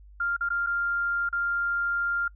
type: tone with dropouts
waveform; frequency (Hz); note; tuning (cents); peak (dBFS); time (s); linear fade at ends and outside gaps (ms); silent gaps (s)
sine; 1396.9; F6; 0; -24; 0.2-2.28; 5; 0.366-0.408 / 0.489-0.502 / 0.664-0.669 / 1.29-1.327
effects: noise-tail reverb RT60 0.1 s tail -26 dB re dry + added 50 Hz sine -47 dBFS peak until 2.35 s